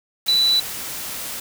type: tone in noise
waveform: sine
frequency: 3967 Hz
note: B7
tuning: 7 cents sharp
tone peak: -14 dBFS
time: 0.28-0.6 s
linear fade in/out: 5 ms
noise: white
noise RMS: -30 dBFS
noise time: 0.26-1.4 s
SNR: +13 dB
effects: none